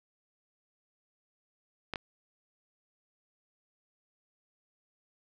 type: clicks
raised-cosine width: 0.3 ms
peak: -18 dBFS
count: 2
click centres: 1.937 / 1.958 s
effects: none